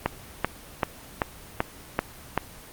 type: click train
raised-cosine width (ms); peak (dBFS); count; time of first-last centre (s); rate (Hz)
0.5; -6; 7; 0.06-2.377; 2.59
effects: pink hiss -45 dBFS RMS until 2.72 s + Opus 24 kbps